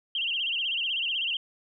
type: tone with vibrato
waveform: sine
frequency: 2960 Hz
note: F#7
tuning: in tune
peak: -26 dBFS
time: 0.15-1.37 s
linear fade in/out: 2 ms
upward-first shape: sine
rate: 16 Hz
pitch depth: 160 cents each way
effects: none